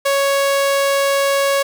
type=tone; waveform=sawtooth; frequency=555 Hz; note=C#5; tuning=2 cents sharp; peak=-10 dBFS; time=0.05-1.63 s; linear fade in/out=10 ms; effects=none